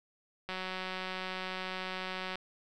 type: click train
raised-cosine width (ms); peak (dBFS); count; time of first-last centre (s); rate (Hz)
0.3; -22; 348; 0.49-2.356; 186
effects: none